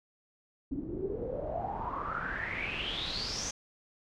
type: noise with low-pass filter sweep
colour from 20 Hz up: pink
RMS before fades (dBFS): -36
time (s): 0.71-3.51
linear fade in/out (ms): 5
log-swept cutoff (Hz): 260 to 6400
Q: 9.9
effects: none